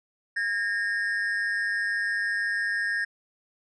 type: ring-modulated tone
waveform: triangle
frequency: 1731 Hz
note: A6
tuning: 29 cents flat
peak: -20 dBFS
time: 0.36-3.05 s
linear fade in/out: 10 ms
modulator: 103 Hz
effects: resampled to 24000 Hz